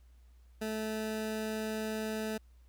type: tone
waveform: 20% pulse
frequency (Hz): 217.9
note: A3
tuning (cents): -17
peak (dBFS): -29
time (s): 0.61-2.38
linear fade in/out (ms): 10
effects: added 60 Hz sine -56 dBFS peak until 2.68 s + pink hiss -74 dBFS RMS until 2.68 s